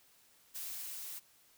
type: noise with level ramp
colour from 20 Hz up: blue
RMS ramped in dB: -42 to -45 dBFS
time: 0.54-1.2 s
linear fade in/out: 20 ms
effects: white hiss -66 dBFS RMS until 1.57 s